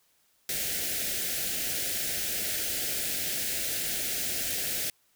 white band-stop noise, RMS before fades -31 dBFS, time 0.49-4.9 s, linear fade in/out 2 ms, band 730 to 1500 Hz, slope 48 dB/octave, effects white hiss -68 dBFS RMS until 5.15 s

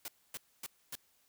white noise bursts, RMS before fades -42 dBFS, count 4, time 0.05-0.954 s, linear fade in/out 2 ms, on 31 ms, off 260 ms, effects white hiss -71 dBFS RMS until 1.28 s

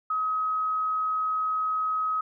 sine tone, 1270 Hz, D#6, 35 cents sharp, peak -24 dBFS, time 0.1-2.21 s, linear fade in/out 5 ms, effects none

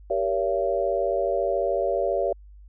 sine chord, G diminished seventh, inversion none, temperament just, 392 / 470.4 / 564.5 / 677.4 Hz, G4 / Bb4 / Db5 / Fb5, 0 / +16 / +31 / +47 cents, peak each -28 / -29 / -25 / -27 dBFS, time 0.1-2.33 s, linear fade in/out 5 ms, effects added 50 Hz sine -44 dBFS peak until 2.68 s

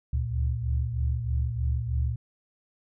sine tone cluster, 70.2 / 73.4 / 116.6 Hz, C#2 / D2 / A#2, +22 / 0 / +1 cents, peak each -29 dBFS, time 0.13-2.16 s, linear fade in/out 5 ms, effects none

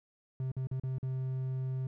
triangle tone with dropouts, 130.5 Hz, C3, 4 cents flat, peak -30 dBFS, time 0.4-1.87 s, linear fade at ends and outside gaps 2 ms, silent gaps 0.517-0.566 / 0.671-0.713 / 0.798-0.835 / 0.984-1.029 s, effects none

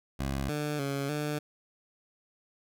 15% pulse tone with pitch steps, 68 / 148.9 / 139.2 / 149.1 Hz, C#2 / D3 / C#3 / D3, -33 / +24 / +8 / +27 cents, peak -24 dBFS, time 0.19-1.39 s, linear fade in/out 10 ms, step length 300 ms, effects none

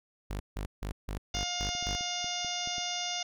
sawtooth tone bursts, 50.2 Hz, G1, 42 cents sharp, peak -30 dBFS, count 7, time 0.3-1.96 s, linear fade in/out 5 ms, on 100 ms, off 160 ms
harmonic tone, 710 Hz, F5, 28 cents sharp, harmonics 1 / 2 / 3 / 4 / 5 / 6 / 7 / 8 / 9, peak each -39 / -46 / -42 / -39 / -38 / -48 / -41 / -41 / -41 dBFS, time 1.34-3.23 s, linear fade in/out 5 ms
clicks, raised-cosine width 3 ms, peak -33 dBFS, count 8, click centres 1.751 / 1.826 / 1.898 / 2.009 / 2.244 / 2.447 / 2.674 / 2.782 s
effects none

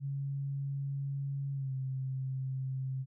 sine tone with pitch glide, 138.8 to 132.07 Hz, C#3 to C3, +3 to +17 cents, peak -33 dBFS, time 0-3.06 s, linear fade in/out 50 ms, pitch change -86 cents, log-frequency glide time 1.53-1.73 s, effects none

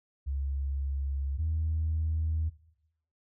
sine tone pair in turn, 69 / 79.35 Hz, C#2 / D#2, -7 / +35 cents, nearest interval major second, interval 242 cents, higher second, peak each -29 / -26 dBFS, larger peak second, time 0.26-1.38 / 1.38-2.5 s, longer neither, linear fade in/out 20 ms, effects noise-tail reverb RT60 0.8 s tail -18 dB re dry + tanh soft clip ceiling -22 dBFS

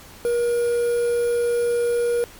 triangle tone with quantisation, 476.5 Hz, A#4, 38 cents sharp, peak -16 dBFS, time 0.25-2.24 s, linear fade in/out 0 ms, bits 6, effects pink hiss -44 dBFS RMS until 2.39 s + MP3 96 kbps

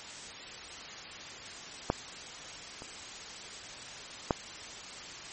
clicks, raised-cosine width 1 ms, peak -11 / -29 / -11 dBFS, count 3, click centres 1.901 / 2.821 / 4.308 s, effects white hiss -44 dBFS RMS until 5.32 s + MP3 32 kbps

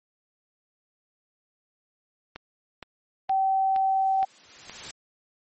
click train, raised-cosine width 0.3 ms, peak -22 dBFS, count 6, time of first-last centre 2.36-4.696 s, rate 2.14 Hz
sine tone, 770 Hz, G5, 31 cents flat, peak -20 dBFS, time 3.29-4.25 s, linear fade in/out 10 ms
white noise with exponential growth, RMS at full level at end -36 dBFS, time 3.66-4.91 s, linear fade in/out 2 ms, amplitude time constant 270 ms
effects MP3 32 kbps

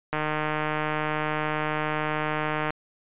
click train, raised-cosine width 0.5 ms, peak -12 dBFS, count 395, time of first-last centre 0.13-2.705 s, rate 153 Hz, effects resampled to 8000 Hz

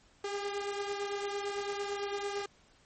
sawtooth beating tone pair, 401.9 / 410.8 Hz, G4 / G#4, +43 / -19 cents, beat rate 8.9 Hz, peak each -31 / -37 dBFS, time 0.24-2.46 s, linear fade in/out 5 ms, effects pink hiss -64 dBFS RMS until 2.85 s + MP3 32 kbps

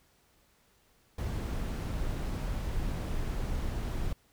brown noise, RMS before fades -33 dBFS, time 1.18-4.13 s, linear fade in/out 5 ms, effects pink hiss -67 dBFS RMS until 4.32 s

